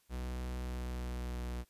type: tone with pitch glide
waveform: 45% pulse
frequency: 62.1 to 60.96 Hz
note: B1 to B1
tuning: +10 to -22 cents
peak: -37 dBFS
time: 0.09-1.65 s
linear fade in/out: 50 ms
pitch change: -32 cents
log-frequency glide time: 0.57-1.44 s
effects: white hiss -72 dBFS RMS until 1.69 s + resampled to 32000 Hz